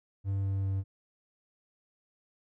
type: tone with pitch steps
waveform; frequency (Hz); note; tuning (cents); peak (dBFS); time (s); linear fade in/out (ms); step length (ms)
triangle; 98 / 97.38 / 96.76; G2 / G2 / G2; 0 / -11 / -22; -26; 0.24-0.84; 50; 200
effects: none